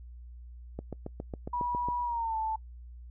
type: click train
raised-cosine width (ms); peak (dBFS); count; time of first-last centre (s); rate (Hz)
2; -23; 9; 0.79-1.886; 7.3
type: tone with pitch glide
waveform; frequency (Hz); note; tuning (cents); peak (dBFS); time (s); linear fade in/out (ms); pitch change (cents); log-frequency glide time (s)
sine; 971 to 880.2; B5 to A5; -30 to 0; -29; 1.53-2.56; 5; -170; 2.03-2.37
effects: noise-tail reverb RT60 0.1 s tail -25 dB re dry + added 60 Hz sine -44 dBFS peak until 3.1 s